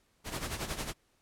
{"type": "noise with tremolo", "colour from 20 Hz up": "pink", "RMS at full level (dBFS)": -34, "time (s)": [0.24, 0.94], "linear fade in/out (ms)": 50, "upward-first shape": "sine", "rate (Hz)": 11, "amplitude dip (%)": 70, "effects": ["pink hiss -71 dBFS RMS until 1.21 s", "low-pass 12000 Hz 12 dB/octave"]}